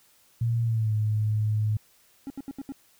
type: tone with pitch glide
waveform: sine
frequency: 116.3 to 107.27 Hz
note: A#2 to A2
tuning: -4 to -44 cents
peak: -22 dBFS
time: 0.41-1.77 s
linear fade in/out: 5 ms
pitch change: -140 cents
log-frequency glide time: 0.63-0.93 s
type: tone bursts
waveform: triangle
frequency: 274.1 Hz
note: C#4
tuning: 19 cents flat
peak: -30 dBFS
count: 5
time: 2.27-2.721 s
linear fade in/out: 0 ms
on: 31 ms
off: 74 ms
effects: white hiss -61 dBFS RMS until 2.99 s